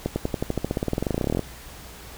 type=accelerating click train; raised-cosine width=2 ms; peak=-10 dBFS; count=27; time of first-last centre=0.06-1.393 s; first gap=100 ms; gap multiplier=0.94; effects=added 60 Hz sine -44 dBFS peak until 2.17 s + pink hiss -43 dBFS RMS until 2.17 s